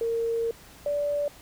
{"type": "tone pair in turn", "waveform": "sine", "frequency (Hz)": [460.1, 581.1], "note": ["A#4", "D5"], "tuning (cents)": [-23, -18], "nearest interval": "major third", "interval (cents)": 405, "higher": "second", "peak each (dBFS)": -24, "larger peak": "neither", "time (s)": [[0.01, 0.51], [0.86, 1.28]], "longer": "first", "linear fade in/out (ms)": 2, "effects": ["pink hiss -50 dBFS RMS until 1.41 s"]}